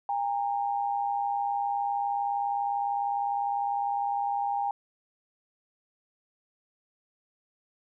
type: tone pair together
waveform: sine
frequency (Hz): 807 / 926.8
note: G#5 / A#5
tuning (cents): -50 / -10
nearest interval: major second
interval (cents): 240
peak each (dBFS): -27 / -33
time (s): 0.09-4.71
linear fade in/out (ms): 2
effects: none